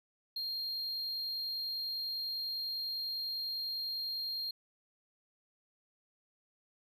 triangle tone, 4215 Hz, C8, 12 cents sharp, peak -34 dBFS, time 0.36-4.51 s, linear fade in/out 5 ms, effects none

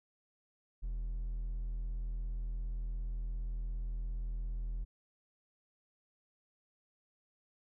triangle tone with hard clipping, 41.36 Hz, E1, 7 cents sharp, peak -36 dBFS, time 0.82-4.85 s, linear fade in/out 20 ms, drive 6 dB, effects none

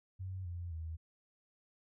sine tone with pitch steps, 93.8 / 87.01 / 80.72 Hz, F#2 / F2 / E2, +24 / -6 / -36 cents, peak -39 dBFS, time 0.19-0.97 s, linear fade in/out 20 ms, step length 260 ms, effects none

